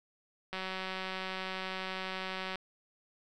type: click train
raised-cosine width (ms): 0.3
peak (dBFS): -22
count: 382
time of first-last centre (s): 0.53-2.557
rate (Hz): 188
effects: none